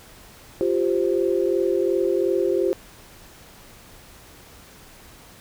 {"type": "chord", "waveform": "sine", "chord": "F suspended second", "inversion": "none", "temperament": "equal", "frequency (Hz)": [349.2, 392, 523.3], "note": ["F4", "G4", "C5"], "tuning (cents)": [0, 0, 0], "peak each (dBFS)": [-22, -22, -25], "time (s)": [0.61, 2.73], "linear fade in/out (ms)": 0, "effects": ["pink hiss -47 dBFS RMS until 5.4 s"]}